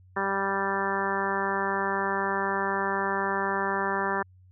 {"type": "harmonic tone", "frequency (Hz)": 196, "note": "G3", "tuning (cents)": 0, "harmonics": [1, 2, 3, 4, 5, 6, 7, 8, 9], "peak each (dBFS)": [-36, -32, -37, -34, -31, -34, -36, -35, -33], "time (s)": [0.16, 4.23], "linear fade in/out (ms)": 10, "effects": ["added 92 Hz sine -52 dBFS peak until 4.51 s"]}